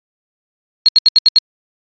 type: tone bursts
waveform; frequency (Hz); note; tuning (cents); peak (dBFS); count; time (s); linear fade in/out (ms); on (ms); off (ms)
sine; 4255; C8; +28; -3; 6; 0.86-1.385; 0; 25; 75
effects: tanh soft clip ceiling 0 dBFS + resampled to 11025 Hz